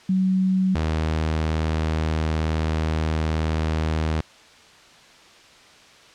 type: tone pair in turn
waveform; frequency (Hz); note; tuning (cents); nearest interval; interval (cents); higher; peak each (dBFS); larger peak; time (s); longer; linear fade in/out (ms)
sine / sawtooth; 187.8 / 78.91; F#3 / D#2; +26 / +25; octave + minor third; 1501; first; -17; neither; 0.09-0.75 / 0.75-4.21; second; 5
effects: white hiss -49 dBFS RMS until 6.14 s + low-pass 5000 Hz 12 dB/octave